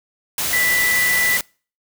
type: tone in noise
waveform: sine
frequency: 1978 Hz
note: B6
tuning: 2 cents sharp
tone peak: -16 dBFS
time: 0.53-1.37 s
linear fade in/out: 2 ms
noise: white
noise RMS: -22 dBFS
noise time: 0.38-1.41 s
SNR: +3 dB
effects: noise-tail reverb RT60 0.4 s tail -26 dB re dry